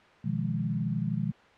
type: chord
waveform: sine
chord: F half-diminished seventh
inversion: second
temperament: equal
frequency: 123.47 / 155.56 / 174.61 / 207.7 Hz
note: Cb3 / Eb3 / F3 / Ab3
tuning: 0 / 0 / 0 / 0 cents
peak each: -33 / -32 / -33 / -33 dBFS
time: 0.24-1.32 s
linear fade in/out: 10 ms
effects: white hiss -55 dBFS RMS until 1.57 s + low-pass 2000 Hz 12 dB/octave